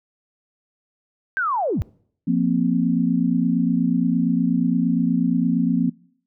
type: linear sweep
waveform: sine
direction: down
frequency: 1600 to 50.4 Hz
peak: -19 dBFS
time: 1.37-1.82 s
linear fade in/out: 0 ms
type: chord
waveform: sine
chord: F suspended fourth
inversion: none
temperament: equal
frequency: 174.61 / 233.1 / 261.6 Hz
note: F3 / Bb3 / C4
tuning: 0 / 0 / 0 cents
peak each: -21 dBFS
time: 2.27-5.9 s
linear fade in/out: 10 ms
effects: noise-tail reverb RT60 0.6 s tail -24 dB re dry